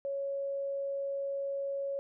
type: tone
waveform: sine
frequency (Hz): 554.4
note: C#5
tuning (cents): 0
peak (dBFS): -32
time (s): 0.05-1.99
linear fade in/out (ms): 0
effects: none